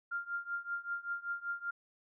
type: tone with tremolo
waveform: sine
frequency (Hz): 1396.9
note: F6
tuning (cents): 0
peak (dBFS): -32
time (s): 0.11-1.71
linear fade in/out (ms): 10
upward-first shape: triangle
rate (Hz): 5.2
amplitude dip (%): 95
effects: none